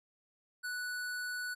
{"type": "tone with vibrato", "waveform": "square", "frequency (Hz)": 1480, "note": "F#6", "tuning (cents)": 0, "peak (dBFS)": -37, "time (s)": [0.63, 1.55], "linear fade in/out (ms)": 20, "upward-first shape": "sine", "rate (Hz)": 20, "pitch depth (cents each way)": 9, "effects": ["resampled to 32000 Hz"]}